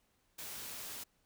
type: noise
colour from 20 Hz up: white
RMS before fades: -45 dBFS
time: 0.38-1.04 s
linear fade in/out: 10 ms
effects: pink hiss -75 dBFS RMS until 1.25 s